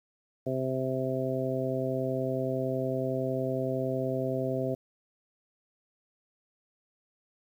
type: harmonic tone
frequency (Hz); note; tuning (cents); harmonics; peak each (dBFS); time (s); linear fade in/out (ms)
130.81; C3; 0; 1 / 2 / 3 / 4 / 5; -34 / -34 / -34 / -34 / -34; 0.46-4.75; 10
effects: 10-bit